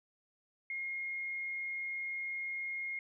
sine tone, 2143 Hz, C7, 41 cents sharp, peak -36 dBFS, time 0.7-2.99 s, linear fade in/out 2 ms, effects none

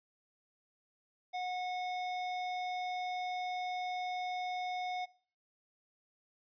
square tone, 729 Hz, F#5, 26 cents flat, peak -36 dBFS, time 1.33-5.06 s, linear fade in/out 20 ms, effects noise-tail reverb RT60 0.5 s tail -21 dB re dry + resampled to 11025 Hz

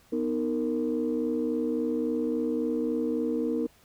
sine tone cluster, 246.7 / 310.3 / 462.5 Hz, B3 / D#4 / A#4, -2 / -5 / -14 cents, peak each -29 dBFS, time 0.12-3.67 s, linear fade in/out 10 ms, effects tanh soft clip ceiling -18 dBFS + pink hiss -60 dBFS RMS until 3.84 s

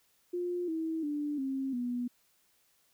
sine tone with pitch steps, 353.7 / 322.5 / 294 / 268.1 / 244.4 Hz, F4 / E4 / D4 / C4 / B3, +22 / -38 / +2 / +42 / -18 cents, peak -31 dBFS, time 0.33-2.08 s, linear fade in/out 10 ms, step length 350 ms, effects white hiss -70 dBFS RMS until 2.93 s

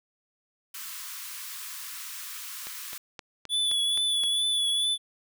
white high-pass noise, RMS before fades -39 dBFS, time 0.74-2.98 s, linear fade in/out 5 ms, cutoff 980 Hz, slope 96 dB/octave
click train, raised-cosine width 0.2 ms, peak -21 dBFS, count 7, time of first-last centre 2.67-4.237 s, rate 3.83 Hz
square tone with vibrato, 3439 Hz, A7, 40 cents flat, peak -24 dBFS, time 3.49-4.98 s, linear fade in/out 50 ms, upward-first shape triangle, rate 2.3 Hz, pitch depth 37 cents each way
effects none

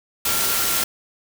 sine tone in noise, 1376 Hz, F6, 26 cents flat, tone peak -32 dBFS, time 0.25-0.84 s, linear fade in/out 5 ms, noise white, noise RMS -21 dBFS, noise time 0.25-0.84 s, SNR -14 dB, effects none

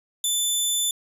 15% pulse tone, 3520 Hz, A7, in tune, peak -14 dBFS, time 0.24-0.91 s, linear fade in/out 2 ms, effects resampled to 32000 Hz

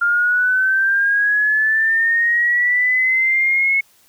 sine linear sweep, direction up, 1396.9 to 2194 Hz, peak -13 dBFS, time 0.01-3.81 s, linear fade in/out 10 ms, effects white hiss -54 dBFS RMS until 4.08 s

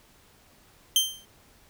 sawtooth tone with exponential decay, 3136 Hz, G7, in tune, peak -13 dBFS, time 0.96-1.25 s, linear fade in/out 1 ms, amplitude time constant 63 ms, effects pink hiss -58 dBFS RMS until 1.69 s

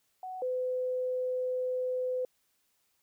sine tone pair in turn, 744 / 506.6 Hz, F#5 / B4, +9 / +44 cents, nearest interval perfect fifth, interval 665 cents, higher first, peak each -37 / -29 dBFS, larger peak second, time 0.23-0.42 / 0.42-2.25 s, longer second, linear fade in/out 2 ms, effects white hiss -74 dBFS RMS until 3.02 s

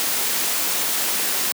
white noise, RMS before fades -22 dBFS, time 0-1.52 s, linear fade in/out 0 ms, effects high-pass 200 Hz 12 dB/octave

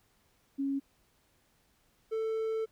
sine / triangle tone pair in turn, 275.5 / 443.4 Hz, C#4 / A4, -11 / +13 cents, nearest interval minor sixth, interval 824 cents, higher second, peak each -29 / -28 dBFS, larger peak second, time 0.58-0.8 / 2.11-2.66 s, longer second, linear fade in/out 20 ms, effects pink hiss -70 dBFS RMS until 2.71 s

